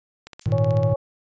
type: click train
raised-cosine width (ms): 0.2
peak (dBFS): -21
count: 10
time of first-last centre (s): 0.27-0.833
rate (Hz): 16
type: noise with exponential decay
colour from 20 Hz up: violet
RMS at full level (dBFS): -36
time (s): 0.41-0.56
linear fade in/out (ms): 5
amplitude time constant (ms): 32
type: chord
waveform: triangle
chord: Ab suspended second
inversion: none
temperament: equal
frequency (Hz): 103.83 / 116.54 / 155.56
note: Ab2 / Bb2 / Eb3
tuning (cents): 0 / 0 / 0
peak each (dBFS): -21 / -19 / -23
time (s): 0.46-0.94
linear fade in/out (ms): 5
type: harmonic tone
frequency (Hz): 277.4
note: C#4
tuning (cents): +1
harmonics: 2 / 3 / 4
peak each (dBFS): -22 / -36 / -40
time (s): 0.52-0.96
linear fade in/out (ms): 5
effects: resampled to 16000 Hz